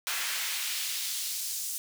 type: noise with high-pass filter sweep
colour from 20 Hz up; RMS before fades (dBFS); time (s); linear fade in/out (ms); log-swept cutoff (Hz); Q
pink; -33; 0.07-1.78; 0; 1500 to 7200; 1
effects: none